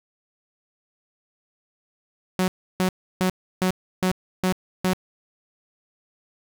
sawtooth tone bursts, 185 Hz, F#3, in tune, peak -15 dBFS, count 7, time 2.39-4.933 s, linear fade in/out 0 ms, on 89 ms, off 320 ms, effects none

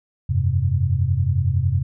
sine chord, F suspended second, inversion none, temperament just, 87.31 / 98.22 / 130.96 Hz, F2 / G2 / C3, 0 / +4 / +2 cents, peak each -21 dBFS, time 0.29-1.83 s, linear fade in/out 10 ms, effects none

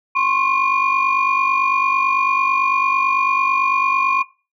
sine tone cluster, 1045 / 1094 / 2427 Hz, C6 / C#6 / D#7, -2 / -23 / -44 cents, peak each -19 dBFS, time 0.15-4.23 s, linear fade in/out 10 ms, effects noise-tail reverb RT60 0.3 s tail -18 dB re dry + tanh soft clip ceiling -7 dBFS

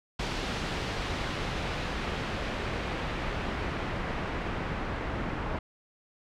pink noise with low-pass filter sweep, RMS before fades -33 dBFS, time 0.19-5.59 s, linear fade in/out 5 ms, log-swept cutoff 4300 to 1700 Hz, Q 0.87, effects none

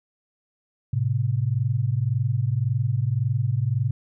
sine tone pair together, 108.98 / 130.81 Hz, A2 / C3, -16 / 0 cents, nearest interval minor third, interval 316 cents, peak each -23 dBFS, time 0.93-3.91 s, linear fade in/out 5 ms, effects none

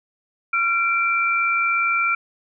sine tone pair together, 1371.4 / 2348 Hz, F6 / D7, -32 / -1 cents, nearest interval major sixth, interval 931 cents, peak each -20 dBFS, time 0.53-2.15 s, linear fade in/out 5 ms, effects none

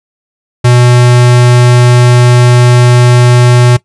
square tone, 122.6 Hz, B2, 12 cents flat, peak -3 dBFS, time 0.64-3.77 s, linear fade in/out 10 ms, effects noise-tail reverb RT60 0.1 s tail -18 dB re dry + resampled to 24000 Hz

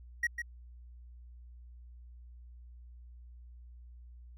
triangle tone with echo, 1900 Hz, A#6, 33 cents sharp, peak -25 dBFS, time 0.23-0.27 s, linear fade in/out 5 ms, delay 150 ms, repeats 1, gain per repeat -7 dB, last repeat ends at 0.42 s, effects added 60 Hz sine -49 dBFS peak until 4.37 s

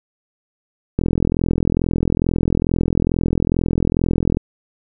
click train, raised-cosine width 3 ms, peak -4 dBFS, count 144, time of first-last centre 0.99-4.371 s, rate 42.3 Hz, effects none

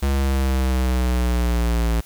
square exponential sweep, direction down, 69.3 to 56.6 Hz, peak -18 dBFS, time 0.02-2.01 s, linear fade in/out 10 ms, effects white hiss -47 dBFS RMS until 2.05 s

